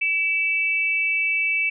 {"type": "tone pair together", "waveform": "sine", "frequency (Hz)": [2300, 2650], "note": ["D7", "E7"], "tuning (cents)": [-37, 9], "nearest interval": "major second", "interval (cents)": 246, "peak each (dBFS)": -22, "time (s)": [0.01, 1.7], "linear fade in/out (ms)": 10, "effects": []}